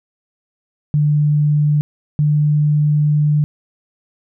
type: tone pair in turn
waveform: sine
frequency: 148.6 / 149.18 Hz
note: D3 / D3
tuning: +21 / +27 cents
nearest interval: unison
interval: 6 cents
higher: second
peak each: -11 dBFS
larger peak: neither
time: 0.94-1.81 / 2.19-3.44 s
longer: second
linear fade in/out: 0 ms
effects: none